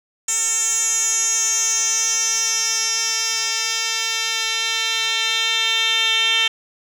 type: tone with band-pass filter sweep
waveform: 10% pulse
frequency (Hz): 449.7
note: A4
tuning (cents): +38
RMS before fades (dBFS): -20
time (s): 0.28-6.48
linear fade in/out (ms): 5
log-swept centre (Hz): 7500 to 3400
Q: 5
effects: none